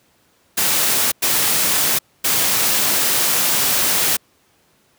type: noise bursts at uneven times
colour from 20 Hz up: white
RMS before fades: -17 dBFS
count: 3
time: 0.57-1.12 / 1.22-1.99 / 2.24-4.17 s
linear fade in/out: 10 ms
effects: pink hiss -58 dBFS RMS until 4.98 s + high-pass 100 Hz 12 dB/octave